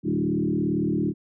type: tone with frequency modulation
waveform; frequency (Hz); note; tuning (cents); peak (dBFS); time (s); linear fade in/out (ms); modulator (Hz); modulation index
sine; 250; B3; +21; -21; 0.03-1.14; 50; 37.8; 2.8
effects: none